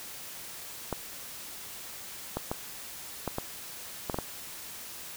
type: clicks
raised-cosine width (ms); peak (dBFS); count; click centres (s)
1; -16; 8; 0.927 / 2.37 / 2.515 / 3.277 / 3.384 / 4.098 / 4.144 / 4.187
effects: white hiss -43 dBFS RMS until 5.16 s